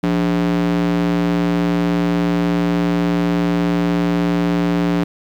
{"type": "tone with high-pass filter", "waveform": "square", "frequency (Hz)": 58.27, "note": "A#1", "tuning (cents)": 0, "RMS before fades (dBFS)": -17, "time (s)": [0.03, 5.04], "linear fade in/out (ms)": 5, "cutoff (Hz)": 220, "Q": 5.6, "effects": ["low-pass 4000 Hz 12 dB/octave", "8-bit"]}